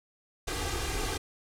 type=noise with comb filter; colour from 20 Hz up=pink; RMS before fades=-32 dBFS; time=0.47-1.18 s; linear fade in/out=10 ms; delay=2.5 ms; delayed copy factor=+0.85; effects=low-pass 10000 Hz 12 dB/octave